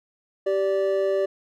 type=tone pair together; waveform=triangle; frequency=389.1 / 583 Hz; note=G4 / D5; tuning=-13 / -13 cents; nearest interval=perfect fifth; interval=700 cents; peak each=-21 dBFS; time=0.46-1.26 s; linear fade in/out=10 ms; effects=none